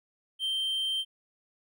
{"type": "tone", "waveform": "triangle", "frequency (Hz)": 3136, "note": "G7", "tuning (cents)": 0, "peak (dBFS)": -26, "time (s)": [0.39, 1.05], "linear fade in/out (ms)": 50, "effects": []}